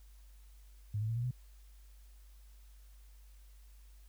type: tone with pitch steps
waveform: sine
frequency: 104.5 / 109.32 / 114.35 / 119.62 / 125.14 Hz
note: G#2 / A2 / A#2 / A#2 / B2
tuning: +11 / -11 / -33 / +45 / +23 cents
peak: -32 dBFS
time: 0.94-1.31 s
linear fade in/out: 5 ms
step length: 74 ms
effects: added 50 Hz sine -54 dBFS peak until 4.08 s + white hiss -69 dBFS RMS until 4.08 s